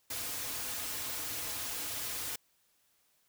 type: noise with comb filter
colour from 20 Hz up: white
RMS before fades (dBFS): -38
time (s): 0.1-2.36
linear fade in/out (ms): 5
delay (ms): 5.2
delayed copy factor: -0.8
effects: white hiss -72 dBFS RMS until 3.28 s